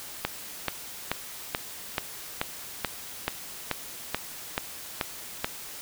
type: click train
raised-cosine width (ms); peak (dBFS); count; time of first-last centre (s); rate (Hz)
0.3; -9; 13; 0.25-5.445; 2.31
effects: white hiss -41 dBFS RMS until 5.81 s